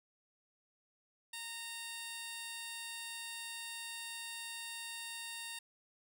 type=tone with band-pass filter; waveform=15% pulse; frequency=923 Hz; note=A#5; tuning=17 cents flat; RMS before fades=-45 dBFS; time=1.33-5.59 s; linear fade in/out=5 ms; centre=7600 Hz; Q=0.63; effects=none